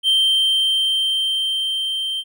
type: tone with level ramp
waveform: triangle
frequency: 3136 Hz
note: G7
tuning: in tune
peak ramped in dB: -11 to -20 dBFS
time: 0.03-2.24 s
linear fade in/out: 50 ms
effects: none